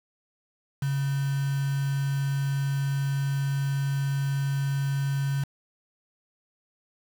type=tone with quantisation; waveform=sine; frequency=138.59 Hz; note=C#3; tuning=in tune; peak=-24 dBFS; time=0.82-5.44 s; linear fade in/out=5 ms; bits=6; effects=none